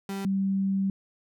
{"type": "tone pair in turn", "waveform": ["35% pulse", "sine"], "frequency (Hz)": [196, 194.2], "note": ["G3", "G3"], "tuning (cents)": [0, -16], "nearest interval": "unison", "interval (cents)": 16, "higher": "first", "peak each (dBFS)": [-29, -23], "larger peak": "second", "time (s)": [[0.09, 0.25], [0.25, 0.9]], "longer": "second", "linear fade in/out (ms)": 2, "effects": []}